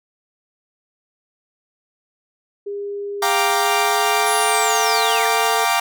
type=tone with pitch glide; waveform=sine; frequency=404.8 to 446.6 Hz; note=G#4 to A4; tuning=-44 to +26 cents; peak=-24 dBFS; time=2.66-5.65 s; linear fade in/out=10 ms; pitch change=+170 cents; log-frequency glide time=3.37-5.17 s
type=chord; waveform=sawtooth; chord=G minor seventh; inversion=third; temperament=equal; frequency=698.5 / 784 / 932.3 / 1174.7 Hz; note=F5 / G5 / Bb5 / D6; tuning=0 / 0 / 0 / 0 cents; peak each=-18 dBFS; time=3.22-5.8 s; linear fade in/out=5 ms
type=linear sweep; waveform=sine; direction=down; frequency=11175 to 1661.2 Hz; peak=-24 dBFS; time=4.26-5.27 s; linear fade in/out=10 ms
effects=none